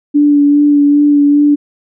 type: tone with vibrato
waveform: sine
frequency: 290 Hz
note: D4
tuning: 22 cents flat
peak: -5 dBFS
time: 0.14-1.56 s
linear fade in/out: 20 ms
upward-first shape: sine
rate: 2.5 Hz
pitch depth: 17 cents each way
effects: none